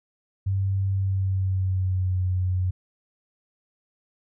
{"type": "tone with pitch glide", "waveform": "sine", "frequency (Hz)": [97, 91.82], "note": ["G2", "F#2"], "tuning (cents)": [-18, -13], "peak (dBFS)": -21, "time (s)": [0.46, 2.71], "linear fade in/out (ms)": 10, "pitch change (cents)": -95, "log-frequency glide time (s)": [0.92, 2.21], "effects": []}